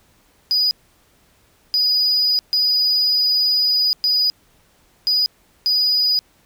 triangle tone bursts at uneven times, 4941 Hz, D#8, 13 cents flat, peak -12 dBFS, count 6, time 0.51-0.71 / 1.74-2.39 / 2.53-3.93 / 4.04-4.3 / 5.07-5.26 / 5.66-6.19 s, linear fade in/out 0 ms, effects tanh soft clip ceiling -10 dBFS + pink hiss -57 dBFS RMS until 6.45 s

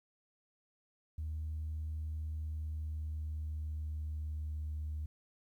sine tone with pitch glide, 77.78 to 76.22 Hz, D#2 to D#2, 0 to -35 cents, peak -35 dBFS, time 1.18-5.06 s, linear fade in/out 5 ms, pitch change -35 cents, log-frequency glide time 2.17-4.71 s, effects tanh soft clip ceiling -33 dBFS + 12-bit

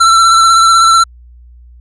square tone with vibrato, 1343 Hz, E6, 32 cents sharp, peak -5 dBFS, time 0-1.04 s, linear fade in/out 10 ms, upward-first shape sine, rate 16 Hz, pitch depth 26 cents each way, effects added 60 Hz sine -35 dBFS peak until 1.8 s + resampled to 22050 Hz

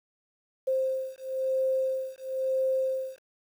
sine beating tone pair, 525 / 526 Hz, C5 / C5, +6 / +9 cents, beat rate 1 Hz, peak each -29 dBFS, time 0.67-3.19 s, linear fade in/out 10 ms, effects 9-bit

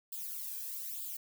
violet noise with flanger, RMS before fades -41 dBFS, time 0.12-1.17 s, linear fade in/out 5 ms, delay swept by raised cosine 0.25 to 1.25 ms, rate 1.1 Hz, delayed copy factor +0.75, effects none

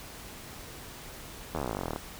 slowing click train, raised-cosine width 1 ms, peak -18 dBFS, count 23, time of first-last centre 1.55-1.961 s, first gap 12 ms, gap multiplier 1.04, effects pink hiss -45 dBFS RMS until 2.19 s

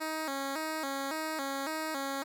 10% pulse tone with vibrato, 293.7 Hz, D4, in tune, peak -25 dBFS, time 0-2.24 s, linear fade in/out 20 ms, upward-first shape square, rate 1.8 Hz, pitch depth 120 cents each way, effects none

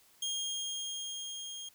25% pulse tone with level ramp, 3238 Hz, G#7, 45 cents flat, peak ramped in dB -29 to -38 dBFS, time 0.22-1.69 s, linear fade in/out 5 ms, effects white hiss -64 dBFS RMS until 1.74 s

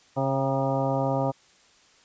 harmonic tone with a mistuned harmonic, 135.5 Hz, C#3, 39 cents flat, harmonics 1 / 2 / 3 / 4 / 5 / 6 / 7 / 9, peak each -28 / -30 / -36 / -28 / -31 / -32 / -33 / -38 dBFS, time 0.16-1.32 s, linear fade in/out 20 ms, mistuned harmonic 6, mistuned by -41 cents, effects white hiss -58 dBFS RMS until 2.04 s + resampled to 16000 Hz

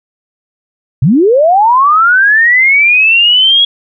sine linear sweep, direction up, 109.1 to 3339 Hz, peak -4 dBFS, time 1.02-3.65 s, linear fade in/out 5 ms, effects none

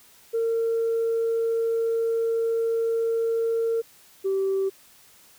sine tone pair in turn, 457 / 387 Hz, A#4 / G4, -34 / -22 cents, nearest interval minor third, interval 288 cents, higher first, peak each -20 dBFS, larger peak neither, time 0.33-3.82 / 4.24-4.7 s, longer first, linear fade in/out 20 ms, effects tanh soft clip ceiling -18 dBFS + white hiss -54 dBFS RMS until 5.38 s

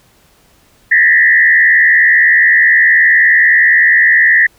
sine tone with frequency modulation, 1864.7 Hz, A#6, in tune, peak -5 dBFS, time 0.91-4.47 s, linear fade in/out 10 ms, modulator 79.3 Hz, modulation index 1.5, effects pink hiss -50 dBFS RMS until 4.58 s

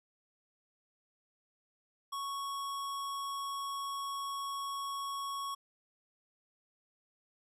square tone, 1108.7 Hz, C#6, in tune, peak -37 dBFS, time 2.12-5.55 s, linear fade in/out 10 ms, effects resampled to 32000 Hz

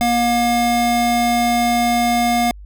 square tone pair together, 238.1 / 714.3 Hz, A#3 / F5, +37 / +39 cents, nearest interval octave + perfect fifth, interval 1902 cents, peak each -19 dBFS, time 0.01-2.51 s, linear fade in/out 0 ms, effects added 50 Hz sine -34 dBFS peak until 2.65 s

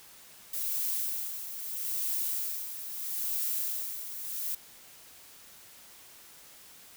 violet noise with tremolo, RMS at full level -31 dBFS, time 0.53-4.55 s, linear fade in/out 5 ms, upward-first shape sine, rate 0.77 Hz, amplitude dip 65%, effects white hiss -53 dBFS RMS until 6.96 s

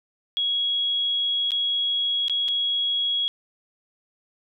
sine tone with dropouts, 3322 Hz, G#7, in tune, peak -21 dBFS, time 0.37-3.28 s, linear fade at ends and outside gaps 0 ms, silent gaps 1.507-1.518 / 2.282-2.297 / 2.482-2.486 s, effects none

